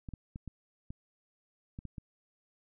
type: clicks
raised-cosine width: 5 ms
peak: -29 dBFS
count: 8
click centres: 0.088 / 0.137 / 0.359 / 0.477 / 0.905 / 1.789 / 1.853 / 1.982 s
effects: none